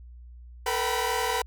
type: tone cluster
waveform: sawtooth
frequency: 445.5 / 489.2 / 770 / 962 / 998 Hz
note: A4 / B4 / G5 / B5 / B5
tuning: +22 / -16 / -31 / -46 / +18 cents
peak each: -28 dBFS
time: 0.66-1.42 s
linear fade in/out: 5 ms
effects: added 60 Hz sine -43 dBFS peak until 1.46 s